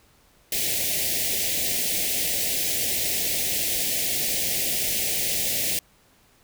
white band-stop noise, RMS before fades -25 dBFS, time 0.52-5.79 s, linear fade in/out 2 ms, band 730 to 1900 Hz, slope 48 dB/octave, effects pink hiss -59 dBFS RMS until 6.43 s

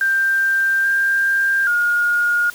sine tone with pitch steps, 1575 / 1591 / 1428 Hz, G6 / G6 / F6, +8 / +25 / +38 cents, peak -14 dBFS, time 0.01-2.5 s, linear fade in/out 2 ms, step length 830 ms, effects white hiss -39 dBFS RMS until 2.54 s

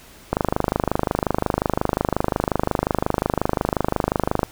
click train, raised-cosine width 1 ms, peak -4 dBFS, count 106, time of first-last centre 0.33-4.432 s, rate 25.6 Hz, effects pink hiss -46 dBFS RMS until 4.51 s

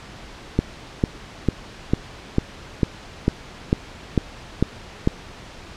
click train, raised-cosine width 3 ms, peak -3 dBFS, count 11, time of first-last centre 0.59-5.074 s, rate 2.23 Hz, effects pink hiss -40 dBFS RMS until 5.76 s + low-pass 5000 Hz 12 dB/octave

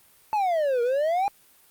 triangle exponential two-way sweep, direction down then up, 880 to 466.2 to 823 Hz, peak -19 dBFS, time 0.33-1.28 s, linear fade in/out 0 ms, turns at 0.82 s, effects white hiss -57 dBFS RMS until 1.7 s + Opus 32 kbps

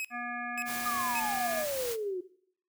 45% pulse tone bursts, 2547 Hz, D#7, 40 cents sharp, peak -33 dBFS, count 3, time 0-1.198 s, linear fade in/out 0 ms, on 46 ms, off 530 ms
harmonic tone, 241.5 Hz, B3, 39 cents flat, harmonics 1 / 3 / 5 / 7 / 9 / 10, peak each -43 / -39 / -42 / -38 / -47 / -44 dBFS, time 0.1-1.66 s, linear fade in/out 50 ms
white noise, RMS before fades -38 dBFS, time 0.65-1.97 s, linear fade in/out 50 ms
sine exponential sweep, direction down, 1244.5 to 354 Hz, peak -31 dBFS, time 0.85-2.21 s, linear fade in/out 10 ms
effects noise-tail reverb RT60 0.6 s tail -17 dB re dry

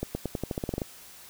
accelerating click train, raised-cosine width 2 ms, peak -16 dBFS, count 12, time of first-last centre 0.03-0.818 s, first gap 120 ms, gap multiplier 0.89, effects white hiss -49 dBFS RMS until 1.29 s

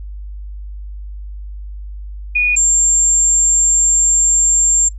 sine tone pair in turn, 2460 / 7372 Hz, D#7 / A#8, -20 / -20 cents, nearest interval octave + perfect fifth, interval 1900 cents, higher second, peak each -10 dBFS, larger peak neither, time 2.35-2.56 / 2.56-4.89 s, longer second, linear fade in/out 10 ms, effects noise-tail reverb RT60 0.1 s tail -21 dB re dry + added 50 Hz sine -26 dBFS peak until 4.98 s

